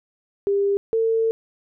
sine tone pair in turn, 399.9 / 450.3 Hz, G4 / A4, +35 / +40 cents, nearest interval major second, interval 205 cents, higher second, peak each -17 dBFS, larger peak neither, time 0.47-0.77 / 0.93-1.31 s, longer second, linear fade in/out 0 ms, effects none

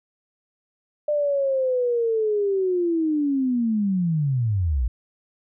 sine linear sweep, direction down, 600 to 53.4 Hz, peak -19 dBFS, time 1.08-4.88 s, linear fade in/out 5 ms, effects none

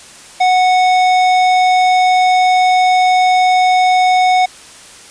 sine tone with hard clipping, 737 Hz, F#5, 7 cents flat, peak -10 dBFS, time 0.4-4.46 s, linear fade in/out 10 ms, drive 13 dB, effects white hiss -37 dBFS RMS until 5.1 s + resampled to 22050 Hz

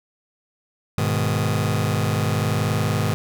sawtooth chord, G# minor, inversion none, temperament just, 103.83 / 124.59 / 155.74 Hz, G#2 / B2 / D#3, 0 / +16 / +2 cents, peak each -18 / -21 / -20 dBFS, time 0.98-3.14 s, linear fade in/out 0 ms, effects none

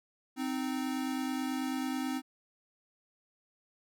square tone pair together, 260 / 309.2 Hz, C4 / D#4, -11 / -11 cents, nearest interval minor third, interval 300 cents, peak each -34 / -38 dBFS, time 0.36-2.22 s, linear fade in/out 50 ms, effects none

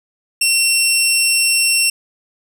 15% pulse tone, 2720 Hz, F7, 46 cents flat, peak -5 dBFS, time 0.41-1.9 s, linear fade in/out 5 ms, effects none

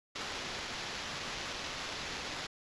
violet noise with sample-and-hold, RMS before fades -40 dBFS, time 0.15-2.47 s, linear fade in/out 10 ms, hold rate 8820 Hz, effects resampled to 22050 Hz

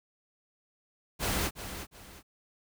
pink noise with echo, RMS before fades -30 dBFS, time 1.19-1.51 s, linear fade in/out 50 ms, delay 360 ms, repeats 2, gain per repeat -10 dB, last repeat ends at 2.23 s, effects none

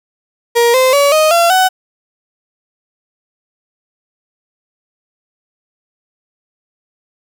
35% pulse tone with pitch steps, 471.7 / 517.4 / 567.5 / 622.4 / 682.7 / 748.8 Hz, A#4 / C5 / C#5 / D#5 / F5 / F#5, +20 / -19 / +41 / 0 / -40 / +20 cents, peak -6 dBFS, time 0.55-1.69 s, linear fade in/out 20 ms, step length 190 ms, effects 8-bit

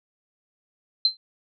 sine tone with exponential decay, 4107 Hz, C8, 33 cents flat, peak -12 dBFS, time 1.05-1.17 s, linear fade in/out 2 ms, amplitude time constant 24 ms, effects none

